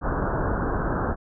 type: low-pass noise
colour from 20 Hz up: pink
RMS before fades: -25 dBFS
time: 0.01-1.16 s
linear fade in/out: 50 ms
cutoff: 1600 Hz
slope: 96 dB/octave
effects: none